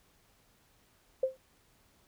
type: tone with exponential decay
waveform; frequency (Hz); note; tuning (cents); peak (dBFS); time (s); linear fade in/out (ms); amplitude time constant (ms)
sine; 523.3; C5; 0; -22; 1.23-1.37; 5; 30
effects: pink hiss -67 dBFS RMS until 2.07 s